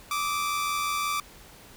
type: tone pair together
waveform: sawtooth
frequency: 1169 / 1254.6 Hz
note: D6 / D#6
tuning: -8 / +14 cents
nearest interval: minor second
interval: 122 cents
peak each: -23 / -32 dBFS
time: 0.11-1.2 s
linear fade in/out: 2 ms
effects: pink hiss -50 dBFS RMS until 1.76 s